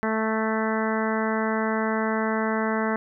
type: harmonic tone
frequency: 220 Hz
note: A3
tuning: in tune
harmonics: 1 / 2 / 3 / 4 / 5 / 6 / 7 / 8 / 9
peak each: -26 / -29 / -31 / -32 / -33 / -34 / -34 / -35 / -36 dBFS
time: 0.03-2.96 s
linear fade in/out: 0 ms
effects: none